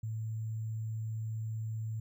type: tone with sample-and-hold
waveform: sine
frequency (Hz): 110.6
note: A2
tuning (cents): +9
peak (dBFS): -34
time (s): 0.03-2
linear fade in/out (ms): 5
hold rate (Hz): 7350
effects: none

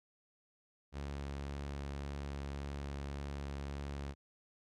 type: tone with vibrato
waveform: sawtooth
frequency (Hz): 70.4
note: C#2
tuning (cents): +27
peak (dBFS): -36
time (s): 0.92-4.15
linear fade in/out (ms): 50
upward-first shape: sine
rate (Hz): 1.8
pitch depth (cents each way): 9
effects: low-pass 7000 Hz 12 dB/octave

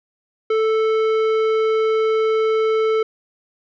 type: tone with tanh clipping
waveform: triangle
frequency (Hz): 440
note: A4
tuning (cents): 0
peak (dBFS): -17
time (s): 0.5-3.03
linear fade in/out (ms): 5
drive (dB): 17
effects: none

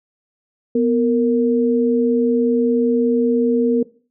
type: tone pair together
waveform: sine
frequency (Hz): 245.8 / 462.6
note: B3 / A#4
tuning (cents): -8 / -13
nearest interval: major seventh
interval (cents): 1095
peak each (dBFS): -16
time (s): 0.75-3.83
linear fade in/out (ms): 5
effects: noise-tail reverb RT60 0.4 s tail -19 dB re dry

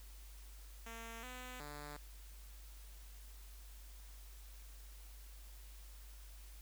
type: tone with pitch steps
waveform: 5% pulse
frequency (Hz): 228.5 / 251.8 / 146.8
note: A#3 / B3 / D3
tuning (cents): -34 / +34 / 0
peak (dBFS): -37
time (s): 0.86-1.97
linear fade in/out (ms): 5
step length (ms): 370
effects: added 50 Hz sine -52 dBFS peak until 6.61 s + white hiss -62 dBFS RMS until 6.61 s

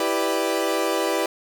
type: chord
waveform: 30% pulse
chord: E minor seventh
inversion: none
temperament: equal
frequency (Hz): 329.6 / 392 / 493.9 / 587.3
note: E4 / G4 / B4 / D5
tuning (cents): 0 / 0 / 0 / 0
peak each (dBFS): -24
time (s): 0-1.26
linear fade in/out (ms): 2
effects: 8-bit

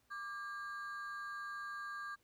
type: ring-modulated tone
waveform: triangle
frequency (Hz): 1396.9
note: F6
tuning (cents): 0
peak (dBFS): -37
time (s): 0.1-2.16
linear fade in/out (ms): 20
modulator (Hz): 220
effects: pink hiss -75 dBFS RMS until 2.23 s

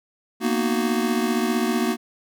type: chord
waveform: square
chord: B major seventh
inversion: third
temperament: just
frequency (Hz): 231.5 / 246.9 / 308.7 / 370.4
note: A#3 / B3 / D#4 / F#4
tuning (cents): -12 / 0 / -14 / +2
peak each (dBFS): -24 / -28 / -29 / -27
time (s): 0.4-1.97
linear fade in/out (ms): 50
effects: none

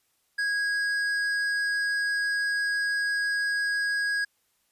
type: tone with hard clipping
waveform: sine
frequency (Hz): 1649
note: G#6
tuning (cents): -13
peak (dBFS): -26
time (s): 0.38-4.25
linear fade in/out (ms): 10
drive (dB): 8
effects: white hiss -71 dBFS RMS until 4.71 s + resampled to 32000 Hz

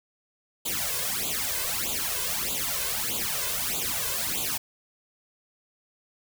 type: noise with flanger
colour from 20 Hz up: white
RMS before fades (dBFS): -29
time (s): 0.65-4.58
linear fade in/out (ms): 10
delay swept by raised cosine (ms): 0.27 to 1.97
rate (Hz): 1.6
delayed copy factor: +0.9
effects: none

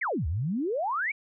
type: exponential two-way sweep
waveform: sine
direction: down then up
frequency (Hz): 2367 to 70.4 to 2367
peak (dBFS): -26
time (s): 0.01-1.12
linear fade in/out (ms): 10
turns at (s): 0.27
effects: none

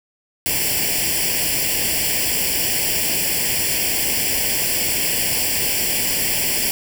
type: noise with comb filter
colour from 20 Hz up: white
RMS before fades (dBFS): -20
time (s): 0.46-6.71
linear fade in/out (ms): 0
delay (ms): 0.39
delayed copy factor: +0.95
effects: none

